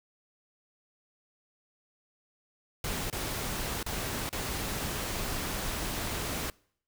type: noise with dropouts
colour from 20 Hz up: pink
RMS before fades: -34 dBFS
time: 2.84-6.5 s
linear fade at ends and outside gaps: 1 ms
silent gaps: 3.1-3.127 / 3.829-3.863 / 4.291-4.328 s
effects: noise-tail reverb RT60 0.6 s tail -25 dB re dry